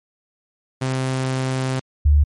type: tone pair in turn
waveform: sawtooth / sine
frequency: 130.81 / 73.41 Hz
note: C3 / D2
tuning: 0 / 0 cents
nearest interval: minor seventh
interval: 1000 cents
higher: first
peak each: -16 / -10 dBFS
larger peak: second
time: 0.81-1.8 / 2.05-2.24 s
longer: first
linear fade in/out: 10 ms
effects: MP3 48 kbps